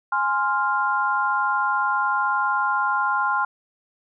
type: chord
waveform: sine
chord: F minor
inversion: first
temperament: equal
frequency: 830.6 / 1046.5 / 1396.9 Hz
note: Ab5 / C6 / F6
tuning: 0 / 0 / 0 cents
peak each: -25 / -23 / -23 dBFS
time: 0.12-3.45 s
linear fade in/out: 5 ms
effects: none